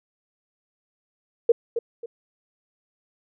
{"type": "tone with echo", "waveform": "sine", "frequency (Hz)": 466.2, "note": "A#4", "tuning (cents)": 0, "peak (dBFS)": -11, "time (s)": [1.49, 1.52], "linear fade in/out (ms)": 5, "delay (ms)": 270, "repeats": 2, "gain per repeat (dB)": -10, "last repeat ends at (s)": 2.06, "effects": []}